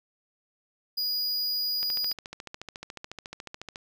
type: tone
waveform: square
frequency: 4904 Hz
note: D#8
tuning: 26 cents flat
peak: -27 dBFS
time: 0.97-2.13 s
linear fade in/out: 10 ms
type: click train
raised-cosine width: 0.2 ms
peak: -21 dBFS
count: 28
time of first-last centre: 1.83-3.759 s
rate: 14 Hz
effects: none